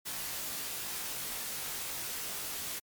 white noise with comb filter, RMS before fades -38 dBFS, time 0.05-2.8 s, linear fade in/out 20 ms, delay 19 ms, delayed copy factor -0.8, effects MP3 96 kbps

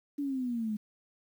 sine exponential sweep, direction down, 291.2 to 208.3 Hz, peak -30 dBFS, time 0.18-0.77 s, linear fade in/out 10 ms, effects 10-bit

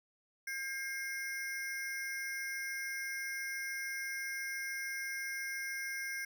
square ring-modulated tone, 1870 Hz, A#6, 5 cents sharp, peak -35 dBFS, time 0.47-6.25 s, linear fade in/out 5 ms, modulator 263 Hz, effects none

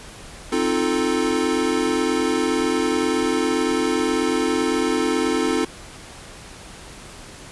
square chord, F dominant seventh, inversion second, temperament equal, 261.6 / 311.1 / 349.2 / 440 Hz, C4 / Eb4 / F4 / A4, 0 / 0 / 0 / 0 cents, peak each -25 dBFS, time 0.52-5.65 s, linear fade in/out 5 ms, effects pink hiss -40 dBFS RMS until 7.51 s + resampled to 24000 Hz

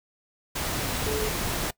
sine tone in noise, 430 Hz, A4, 40 cents flat, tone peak -28 dBFS, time 1.06-1.29 s, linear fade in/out 10 ms, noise pink, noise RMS -29 dBFS, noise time 0.55-1.71 s, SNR -2 dB, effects noise-tail reverb RT60 0.1 s tail -21 dB re dry

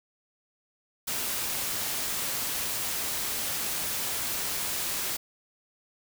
white noise, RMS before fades -31 dBFS, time 1.07-5.17 s, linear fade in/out 10 ms, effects none

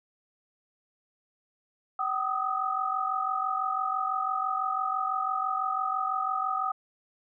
sine tone cluster, 762 / 1228 / 1274 Hz, G5 / D#6 / D#6, -49 / -23 / +41 cents, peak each -32 / -30 / -31 dBFS, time 1.99-6.72 s, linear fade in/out 5 ms, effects none

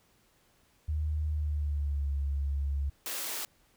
sine tone with pitch glide, 76.4 to 70.06 Hz, D#2 to C#2, -31 to +19 cents, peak -28 dBFS, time 0.88-2.9 s, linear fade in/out 10 ms, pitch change -150 cents, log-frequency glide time 1.29-2.1 s
white high-pass noise, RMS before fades -36 dBFS, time 3.06-3.45 s, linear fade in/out 0 ms, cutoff 280 Hz, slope 24 dB/octave
effects pink hiss -67 dBFS RMS until 3.76 s

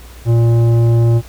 sine tone with tanh clipping, 116.54 Hz, A#2, in tune, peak -10 dBFS, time 0.25-1.22 s, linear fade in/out 50 ms, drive 12 dB, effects added 60 Hz sine -34 dBFS peak until 1.28 s + pink hiss -41 dBFS RMS until 1.28 s

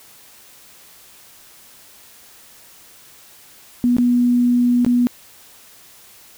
sine tone with dropouts, 243.7 Hz, B3, 23 cents flat, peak -12 dBFS, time 3.84-5.07 s, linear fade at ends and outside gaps 0 ms, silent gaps 3.967-3.984 / 4.848-4.864 s, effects white hiss -46 dBFS RMS until 6.37 s

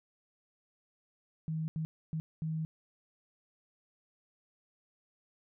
sine tone bursts at uneven times, 158.8 Hz, D#3, 36 cents sharp, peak -32 dBFS, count 4, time 1.48-1.68 / 1.76-1.85 / 2.13-2.2 / 2.42-2.65 s, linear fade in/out 0 ms, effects none

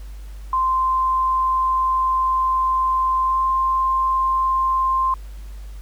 sine tone with pitch glide, 1042 to 1050.5 Hz, C6 to C6, -7 to +7 cents, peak -16 dBFS, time 0.53-5.14 s, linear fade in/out 2 ms, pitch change +14 cents, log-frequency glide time 3.24-3.37 s, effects added 50 Hz sine -32 dBFS peak until 5.81 s + pink hiss -51 dBFS RMS until 5.81 s

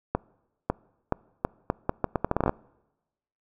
accelerating click train, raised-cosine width 1 ms, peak -9 dBFS, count 16, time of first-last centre 0.15-2.494 s, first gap 550 ms, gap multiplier 0.77, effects noise-tail reverb RT60 1.0 s tail -25 dB re dry

